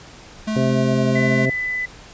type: tone with pitch glide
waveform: square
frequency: 216.4 to 213.8 Hz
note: A3 to A3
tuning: -29 to -49 cents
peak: -21 dBFS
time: 0.47-1.46 s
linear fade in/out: 10 ms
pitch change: -20 cents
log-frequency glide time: 0.62-1.09 s
type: harmonic tone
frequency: 130.81 Hz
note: C3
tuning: in tune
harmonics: 1 / 2 / 3 / 4 / 5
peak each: -20 / -23 / -25 / -26 / -27 dBFS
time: 0.56-1.5 s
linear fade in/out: 2 ms
type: tone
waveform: sine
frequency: 2000 Hz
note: B6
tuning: 21 cents sharp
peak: -21 dBFS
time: 1.15-1.86 s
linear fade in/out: 10 ms
effects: pink hiss -42 dBFS RMS until 2.13 s + resampled to 16000 Hz